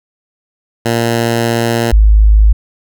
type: tone pair in turn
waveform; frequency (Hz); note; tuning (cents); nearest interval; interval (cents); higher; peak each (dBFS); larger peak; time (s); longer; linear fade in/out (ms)
10% pulse / sine; 116.5 / 52.68; A#2 / G#1; -1 / +25; octave + major second; 1374; first; -3; neither; 0.85-1.92 / 1.92-2.53; first; 10
effects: none